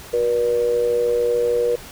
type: tone with amplitude modulation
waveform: sine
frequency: 479.7 Hz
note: A#4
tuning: 50 cents sharp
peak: -13 dBFS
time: 0.13-1.76 s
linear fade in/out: 10 ms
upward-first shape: sine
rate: 113 Hz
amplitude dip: 65%
effects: pink hiss -39 dBFS RMS until 1.91 s